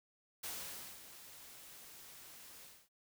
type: noise with ADSR envelope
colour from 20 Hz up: white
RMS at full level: -43 dBFS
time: 0.43-2.89 s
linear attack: 10 ms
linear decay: 560 ms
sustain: -12 dB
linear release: 260 ms
effects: none